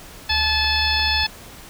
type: harmonic tone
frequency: 866 Hz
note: A5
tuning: 28 cents flat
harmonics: 1 / 2 / 3 / 4 / 5 / 6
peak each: -26 / -25 / -25 / -24 / -24 / -25 dBFS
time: 0.29-1.27 s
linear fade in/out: 10 ms
type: tone with vibrato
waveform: sine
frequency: 71.5 Hz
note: D2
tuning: 46 cents flat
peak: -26 dBFS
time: 0.3-1.24 s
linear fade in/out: 5 ms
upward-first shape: triangle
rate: 2.2 Hz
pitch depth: 24 cents each way
type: clicks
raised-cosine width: 0.5 ms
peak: -22 dBFS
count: 2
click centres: 0.645 / 0.996 s
effects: pink hiss -41 dBFS RMS until 1.69 s